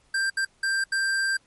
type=tone bursts at uneven times; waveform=square; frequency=1580 Hz; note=G6; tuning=13 cents sharp; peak=-23 dBFS; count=4; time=0.14-0.3 / 0.37-0.45 / 0.63-0.84 / 0.92-1.37 s; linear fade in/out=5 ms; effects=pink hiss -63 dBFS RMS until 1.46 s + MP3 48 kbps